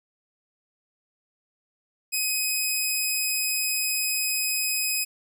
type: tone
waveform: 10% pulse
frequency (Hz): 2523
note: D#7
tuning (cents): +23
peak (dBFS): -15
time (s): 2.12-5.05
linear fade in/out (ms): 20
effects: none